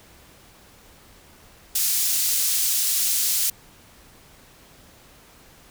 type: high-pass noise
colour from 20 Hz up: pink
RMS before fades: -22 dBFS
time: 1.75-3.5 s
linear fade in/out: 5 ms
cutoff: 6000 Hz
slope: 12 dB/octave
effects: pink hiss -51 dBFS RMS until 5.7 s